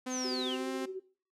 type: tone with pitch glide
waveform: sawtooth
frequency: 255.2 to 263.6 Hz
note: C4 to C4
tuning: -43 to +13 cents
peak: -31 dBFS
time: 0.06-0.86 s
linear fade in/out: 10 ms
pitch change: +56 cents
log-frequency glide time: 0.44-0.69 s
type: linear sweep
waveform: sine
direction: down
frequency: 6650 to 2559 Hz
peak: -35 dBFS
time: 0.09-0.58 s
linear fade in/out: 50 ms
type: tone with tremolo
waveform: sine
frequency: 377.3 Hz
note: F#4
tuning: 34 cents sharp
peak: -35 dBFS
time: 0.24-1 s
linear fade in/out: 10 ms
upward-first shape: sine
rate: 14 Hz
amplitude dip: 55%
effects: noise-tail reverb RT60 0.4 s tail -19 dB re dry + low-pass 10000 Hz 12 dB/octave